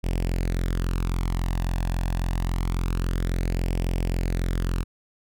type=tone with flanger; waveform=sawtooth; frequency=43.65 Hz; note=F1; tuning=in tune; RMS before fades=-25 dBFS; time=0.03-4.84 s; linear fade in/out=20 ms; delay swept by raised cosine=0.37 to 1.16 ms; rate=0.26 Hz; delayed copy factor=+0.6; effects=none